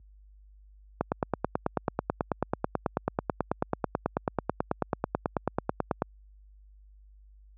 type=click train; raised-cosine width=1 ms; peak=-11 dBFS; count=47; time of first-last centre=1.01-6.021 s; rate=9.18 Hz; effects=added 50 Hz sine -43 dBFS peak until 7.57 s + high-pass 80 Hz 12 dB/octave